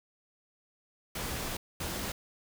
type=noise bursts at uneven times; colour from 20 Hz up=pink; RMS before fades=-36 dBFS; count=2; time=1.15-1.57 / 1.8-2.12 s; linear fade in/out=5 ms; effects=none